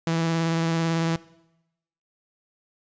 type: tone with vibrato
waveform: sawtooth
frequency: 164.81 Hz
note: E3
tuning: in tune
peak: -18 dBFS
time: 0.07-1.16 s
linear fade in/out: 2 ms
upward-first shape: sine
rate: 18 Hz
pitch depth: 17 cents each way
effects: noise-tail reverb RT60 0.9 s tail -20 dB re dry + resampled to 16000 Hz